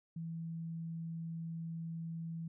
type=tone; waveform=sine; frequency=164.81 Hz; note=E3; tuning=in tune; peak=-39 dBFS; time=0.16-2.48 s; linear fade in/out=5 ms; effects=none